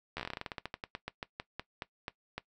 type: slowing click train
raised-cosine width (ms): 0.3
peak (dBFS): -21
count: 25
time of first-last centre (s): 0.17-2.38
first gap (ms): 12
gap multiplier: 1.15
effects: noise-tail reverb RT60 0.1 s tail -18 dB re dry